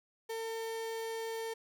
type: tone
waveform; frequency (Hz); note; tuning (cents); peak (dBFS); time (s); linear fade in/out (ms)
35% pulse; 451.4; A4; +44; -35; 0.29-1.54; 10
effects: none